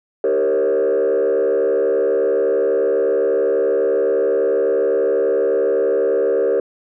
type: tone with frequency modulation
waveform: sine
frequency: 466.2 Hz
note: A#4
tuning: in tune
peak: -12 dBFS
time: 0.24-6.6 s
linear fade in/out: 2 ms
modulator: 71.8 Hz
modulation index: 1.3
effects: tanh soft clip ceiling -12 dBFS